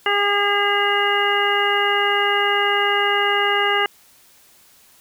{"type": "harmonic tone", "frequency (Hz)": 406.5, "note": "G#4", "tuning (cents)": -37, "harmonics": [1, 2, 3, 4, 5, 7], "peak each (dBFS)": [-23, -23, -23, -23, -23, -23], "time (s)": [0.06, 3.86], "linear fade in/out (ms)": 2, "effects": ["white hiss -52 dBFS RMS until 5 s"]}